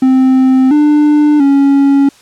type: tone with pitch steps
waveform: triangle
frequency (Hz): 260.9 / 297.8 / 278.1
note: C4 / D4 / C#4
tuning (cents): -5 / +24 / +6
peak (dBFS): -3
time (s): 0.02-2.09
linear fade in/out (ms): 5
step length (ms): 690
effects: white hiss -43 dBFS RMS until 2.21 s + low-pass 8000 Hz 12 dB/octave